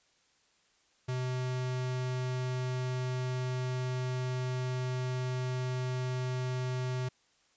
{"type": "tone", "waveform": "square", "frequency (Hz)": 127.3, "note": "C3", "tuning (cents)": -47, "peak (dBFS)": -32, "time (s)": [1.08, 7.09], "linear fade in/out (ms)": 10, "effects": ["white hiss -69 dBFS RMS until 7.56 s", "resampled to 16000 Hz"]}